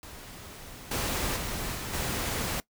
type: noise with level steps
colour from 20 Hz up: pink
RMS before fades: -45 / -30 / -34 / -36 / -31 dBFS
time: 0.03-2.6 s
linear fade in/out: 0 ms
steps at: 0.91 / 1.36 / 1.75 / 1.93 s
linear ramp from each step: 5 ms
effects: noise-tail reverb RT60 0.1 s tail -20 dB re dry